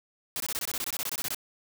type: noise bursts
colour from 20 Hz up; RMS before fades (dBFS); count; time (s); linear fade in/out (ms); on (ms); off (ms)
white; -32; 16; 0.36-1.346; 0; 41; 22
effects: none